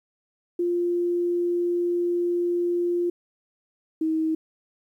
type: tone pair in turn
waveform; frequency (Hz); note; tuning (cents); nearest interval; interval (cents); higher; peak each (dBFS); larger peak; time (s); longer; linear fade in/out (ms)
sine; 349.2 / 318.3; F4 / D#4; 0 / +39; major second; 161; first; -21; neither; 0.59-3.1 / 4.01-4.35; first; 5
effects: 10-bit